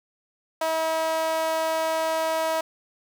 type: tone with high-pass filter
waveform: sawtooth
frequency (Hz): 321.5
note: E4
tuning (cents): -43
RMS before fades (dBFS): -25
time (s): 0.61-2.61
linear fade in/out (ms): 5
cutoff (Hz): 750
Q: 5.6
effects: 8-bit